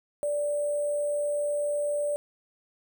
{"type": "tone with sample-and-hold", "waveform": "sine", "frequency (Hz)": 584, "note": "D5", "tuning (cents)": -10, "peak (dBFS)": -25, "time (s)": [0.23, 2.16], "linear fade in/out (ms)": 0, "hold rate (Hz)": 8820, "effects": []}